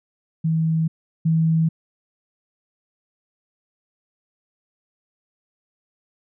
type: tone pair in turn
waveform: sine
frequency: 161.1 / 161.73 Hz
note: E3 / E3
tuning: -39 / -33 cents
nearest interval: unison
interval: 6 cents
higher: second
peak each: -17 / -15 dBFS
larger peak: second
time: 0.44-0.88 / 1.25-1.69 s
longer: neither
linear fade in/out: 10 ms
effects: none